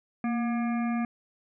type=harmonic tone with a mistuned harmonic; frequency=239.4 Hz; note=A#3; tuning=46 cents sharp; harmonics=1 / 3 / 5 / 7 / 9 / 10; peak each=-26 / -36 / -40 / -43 / -45 / -46 dBFS; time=0.24-1.05 s; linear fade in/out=2 ms; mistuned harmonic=1; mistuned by=-52 cents; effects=none